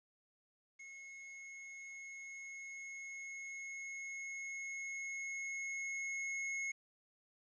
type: tone with level ramp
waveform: square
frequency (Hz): 2174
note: C#7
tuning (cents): -34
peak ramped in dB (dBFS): -51 to -38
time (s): 0.79-6.72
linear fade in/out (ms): 10
effects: resampled to 16000 Hz + 12-bit